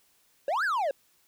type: exponential two-way sweep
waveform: triangle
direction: up then down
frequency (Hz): 523.3 to 1744 to 523.3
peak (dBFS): -23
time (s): 0.48-0.91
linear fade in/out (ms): 2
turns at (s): 0.64
effects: white hiss -66 dBFS RMS until 1.27 s